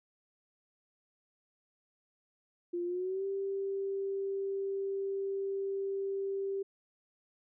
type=tone with pitch glide; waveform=sine; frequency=349.2 to 392 Hz; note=F4 to G4; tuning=0 to 0 cents; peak=-32 dBFS; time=2.73-6.63 s; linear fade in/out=10 ms; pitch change=+200 cents; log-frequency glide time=2.85-3.25 s; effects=none